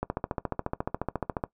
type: click train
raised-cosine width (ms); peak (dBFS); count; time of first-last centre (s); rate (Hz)
1; -14; 21; 0.03-1.438; 14.2
effects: noise-tail reverb RT60 0.1 s tail -18 dB re dry